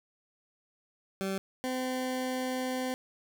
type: tone pair in turn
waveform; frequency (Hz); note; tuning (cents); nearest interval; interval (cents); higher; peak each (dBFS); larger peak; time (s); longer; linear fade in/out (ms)
20% pulse; 193.1 / 256.4; G3 / C4; -26 / -35; perfect fourth; 491; second; -26; neither; 1.21-1.38 / 1.64-2.94; second; 0
effects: none